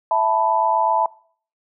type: chord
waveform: sine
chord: E suspended fourth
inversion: none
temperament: equal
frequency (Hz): 659.3 / 880 / 987.8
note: E5 / A5 / B5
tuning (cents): 0 / 0 / 0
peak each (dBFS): -21 / -18 / -20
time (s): 0.11-1.06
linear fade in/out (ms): 2
effects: noise-tail reverb RT60 0.5 s tail -22 dB re dry